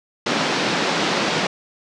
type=band-pass noise; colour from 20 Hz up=pink; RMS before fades=-21 dBFS; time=0.26-1.47 s; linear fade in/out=5 ms; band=180 to 5400 Hz; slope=24 dB/octave; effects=resampled to 22050 Hz